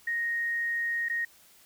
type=tone with dropouts; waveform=sine; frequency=1867 Hz; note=A#6; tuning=2 cents sharp; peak=-27 dBFS; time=0.07-1.25 s; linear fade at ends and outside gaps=5 ms; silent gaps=1.086-1.097 s; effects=white hiss -58 dBFS RMS until 1.65 s